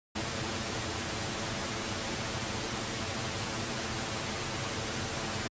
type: noise with comb filter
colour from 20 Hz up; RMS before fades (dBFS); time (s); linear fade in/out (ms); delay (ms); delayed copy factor
pink; -34; 0.15-5.48; 10; 9; +0.6
effects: high-pass 60 Hz 12 dB/octave + resampled to 16000 Hz